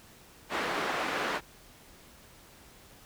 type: band-pass noise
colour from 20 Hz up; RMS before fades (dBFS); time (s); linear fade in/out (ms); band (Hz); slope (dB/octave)
white; -32; 0.49-1.41; 50; 250 to 1700; 12
effects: pink hiss -55 dBFS RMS until 3.05 s